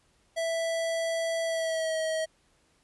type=tone with pitch glide; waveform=square; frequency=659.3 to 637.6 Hz; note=E5 to D#5; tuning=0 to +42 cents; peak=-28 dBFS; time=0.36-2.26 s; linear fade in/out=20 ms; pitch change=-58 cents; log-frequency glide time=1.44-1.98 s; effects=pink hiss -67 dBFS RMS until 2.83 s + resampled to 24000 Hz